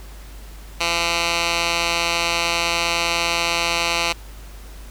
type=tone with band-pass filter; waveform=10% pulse; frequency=169.7 Hz; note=F3; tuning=49 cents flat; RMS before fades=-21 dBFS; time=0.8-4.13 s; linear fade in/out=10 ms; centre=3400 Hz; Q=0.98; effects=added 50 Hz sine -36 dBFS peak until 4.9 s + pink hiss -45 dBFS RMS until 4.9 s